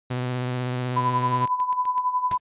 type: tone with vibrato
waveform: sawtooth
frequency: 125.2 Hz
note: B2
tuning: 24 cents sharp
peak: -21 dBFS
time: 0.1-1.46 s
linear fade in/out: 10 ms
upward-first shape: sine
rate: 16 Hz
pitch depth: 25 cents each way
type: tone with tremolo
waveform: sine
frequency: 1000 Hz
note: B5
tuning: 21 cents sharp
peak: -18 dBFS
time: 0.96-2.38 s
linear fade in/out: 10 ms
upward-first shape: sine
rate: 11 Hz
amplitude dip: 70%
type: click train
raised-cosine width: 0.3 ms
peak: -26 dBFS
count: 9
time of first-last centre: 0.97-1.98 s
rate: 7.92 Hz
type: noise with exponential decay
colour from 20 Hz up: pink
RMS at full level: -30 dBFS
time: 2.31-2.4 s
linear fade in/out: 2 ms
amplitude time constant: 18 ms
effects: resampled to 8000 Hz